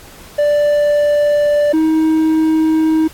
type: tone pair in turn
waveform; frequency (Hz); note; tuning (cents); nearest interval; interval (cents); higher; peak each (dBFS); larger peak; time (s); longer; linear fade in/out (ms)
triangle; 587.3 / 316.5; D5 / D#4; 0 / +30; major seventh; 1070; first; -8; neither; 0.38-1.73 / 1.73-3.08; neither; 10
effects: pink hiss -39 dBFS RMS until 3.13 s + AAC 64 kbps